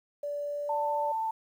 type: tone with pitch glide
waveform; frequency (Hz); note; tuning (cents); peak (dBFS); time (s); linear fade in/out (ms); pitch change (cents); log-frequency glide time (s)
sine; 580 to 583.4; D5 to D5; -22 to -12; -31; 0.23-1.12; 5; +10; 0.4-0.82
type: tone with vibrato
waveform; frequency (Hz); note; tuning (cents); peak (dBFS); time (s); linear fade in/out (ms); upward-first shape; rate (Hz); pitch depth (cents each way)
sine; 890; A5; +20; -28; 0.69-1.31; 5; sine; 15; 9
effects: 10-bit